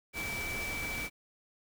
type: tone in noise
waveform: sine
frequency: 2312 Hz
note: D7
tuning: 28 cents flat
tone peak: -36 dBFS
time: 0.13-1.1 s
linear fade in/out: 50 ms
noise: pink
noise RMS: -40 dBFS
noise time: 0.13-1.1 s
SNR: +1 dB
effects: none